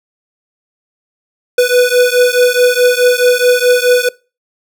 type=beating tone pair; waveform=square; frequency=491.9 / 496.6 Hz; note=B4 / B4; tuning=-7 / +9 cents; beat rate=4.7 Hz; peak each=-11 dBFS; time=1.58-4.09 s; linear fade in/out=5 ms; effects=noise-tail reverb RT60 0.3 s tail -22 dB re dry